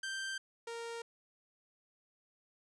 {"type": "tone pair in turn", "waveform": "sawtooth", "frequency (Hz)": [1568, 464.2], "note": ["G6", "A#4"], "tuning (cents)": [0, -7], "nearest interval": "octave + major sixth", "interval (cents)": 2107, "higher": "first", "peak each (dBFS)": [-34, -37], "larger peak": "first", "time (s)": [[0.03, 0.38], [0.67, 1.02]], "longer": "neither", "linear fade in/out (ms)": 5, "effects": ["resampled to 22050 Hz"]}